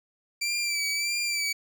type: tone with vibrato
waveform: 20% pulse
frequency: 2335 Hz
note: D7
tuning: 11 cents flat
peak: -21 dBFS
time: 0.41-1.53 s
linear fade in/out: 10 ms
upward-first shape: sine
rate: 1.6 Hz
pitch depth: 43 cents each way
effects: none

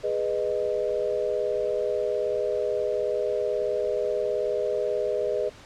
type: chord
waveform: sine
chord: G# minor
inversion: none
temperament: equal with one note detuned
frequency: 415.3 / 493.9 / 616.2 Hz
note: G#4 / B4 / D#5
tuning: 0 / 0 / -17 cents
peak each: -28 dBFS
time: 0.03-5.5 s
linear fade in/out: 20 ms
effects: pink hiss -48 dBFS RMS until 5.65 s + low-pass 6000 Hz 12 dB/octave

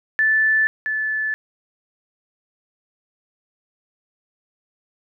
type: tone pair in turn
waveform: sine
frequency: 1753 / 1739.9 Hz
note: A6 / A6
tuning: -7 / -20 cents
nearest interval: unison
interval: 13 cents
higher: first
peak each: -14 / -20 dBFS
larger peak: first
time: 0.19-0.67 / 0.86-1.34 s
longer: neither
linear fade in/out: 0 ms
effects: none

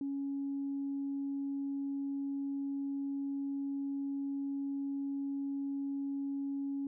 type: tone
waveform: sine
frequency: 277.9 Hz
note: C#4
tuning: 4 cents sharp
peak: -33 dBFS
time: 0.01-6.87 s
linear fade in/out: 2 ms
effects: tanh soft clip ceiling -29 dBFS

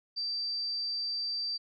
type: tone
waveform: sine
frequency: 4670 Hz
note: D8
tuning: 11 cents flat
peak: -31 dBFS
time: 0.16-1.58 s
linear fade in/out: 20 ms
effects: none

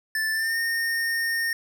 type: tone with pitch glide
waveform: square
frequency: 1760 to 1834.7 Hz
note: A6 to A#6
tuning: 0 to -28 cents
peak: -24 dBFS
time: 0.15-1.53 s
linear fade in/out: 2 ms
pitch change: +72 cents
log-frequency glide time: 0.32-0.58 s
effects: none

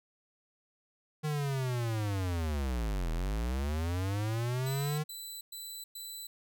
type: linear two-way sweep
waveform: square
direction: down then up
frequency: 154.6 to 39.06 to 154.6 Hz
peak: -31 dBFS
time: 1.23-5.04 s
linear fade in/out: 20 ms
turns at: 3.11 s
type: tone bursts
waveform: 15% pulse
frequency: 3989 Hz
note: B7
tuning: 17 cents sharp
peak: -34 dBFS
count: 4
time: 4.66-6.27 s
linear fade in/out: 5 ms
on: 320 ms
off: 110 ms
effects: none

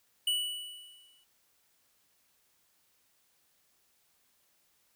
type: tone with exponential decay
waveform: square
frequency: 2953 Hz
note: F#7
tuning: 4 cents flat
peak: -26 dBFS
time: 0.27-1.24 s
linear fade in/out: 5 ms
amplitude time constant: 210 ms
effects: white hiss -71 dBFS RMS until 4.95 s

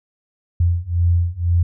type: beating tone pair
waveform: sine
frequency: 85.4 / 87.4 Hz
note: F2 / F2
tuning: -38 / +2 cents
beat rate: 2 Hz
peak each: -18 / -17 dBFS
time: 0.6-1.63 s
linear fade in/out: 5 ms
effects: none

